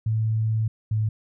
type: tone pair in turn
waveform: sine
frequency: 110.4 / 108.44 Hz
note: A2 / A2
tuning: +6 / -25 cents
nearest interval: unison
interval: 31 cents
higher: first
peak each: -20 dBFS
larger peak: neither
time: 0.06-0.68 / 0.91-1.09 s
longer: first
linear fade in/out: 5 ms
effects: none